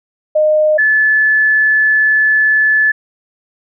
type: tone pair in turn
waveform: sine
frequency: 614 / 1731.1 Hz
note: D#5 / A6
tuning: -23 / -29 cents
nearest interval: octave + tritone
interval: 1794 cents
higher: second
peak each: -8 dBFS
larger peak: neither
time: 0.35-0.78 / 0.78-2.92 s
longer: second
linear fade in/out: 10 ms
effects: none